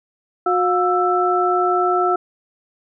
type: tone cluster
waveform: sine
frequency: 363.3 / 713 / 1325 Hz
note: F#4 / F5 / E6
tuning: -32 / +36 / +9 cents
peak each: -19 dBFS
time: 0.46-2.16 s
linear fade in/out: 5 ms
effects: none